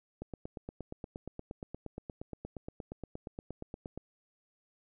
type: click train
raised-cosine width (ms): 2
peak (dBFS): -27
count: 33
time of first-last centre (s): 0.22-3.976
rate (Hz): 8.52
effects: none